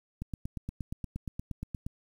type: click train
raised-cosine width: 5 ms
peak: -23 dBFS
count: 15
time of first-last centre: 0.22-1.865 s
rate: 8.51 Hz
effects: 9-bit